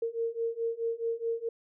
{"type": "beating tone pair", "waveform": "sine", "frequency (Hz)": [457.4, 462.1], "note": ["A#4", "A#4"], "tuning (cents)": [-33, -15], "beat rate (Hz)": 4.7, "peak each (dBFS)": [-33, -32], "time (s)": [0.02, 1.49], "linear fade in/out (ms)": 5, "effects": []}